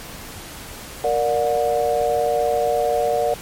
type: chord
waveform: sine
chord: Bb augmented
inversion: none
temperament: equal with one note detuned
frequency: 466.2 / 587.3 / 723.9 Hz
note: Bb4 / D5 / F#5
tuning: 0 / 0 / -38 cents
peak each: -21 dBFS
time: 1.04-3.34 s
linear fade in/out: 2 ms
effects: pink hiss -36 dBFS RMS until 3.41 s + MP3 64 kbps